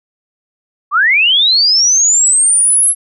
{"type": "linear sweep", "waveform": "sine", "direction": "up", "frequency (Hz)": [1089, 11150], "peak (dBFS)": -7, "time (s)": [0.91, 2.95], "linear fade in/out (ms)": 50, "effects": []}